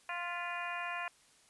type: harmonic tone with a mistuned harmonic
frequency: 349.2 Hz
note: F4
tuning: in tune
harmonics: 2 / 3 / 4 / 5 / 6 / 7 / 8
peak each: -43 / -42 / -45 / -43 / -48 / -43 / -50 dBFS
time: 0.09-1.08 s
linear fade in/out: 2 ms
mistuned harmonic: 6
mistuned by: -64 cents
effects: white hiss -65 dBFS RMS until 1.49 s + resampled to 24000 Hz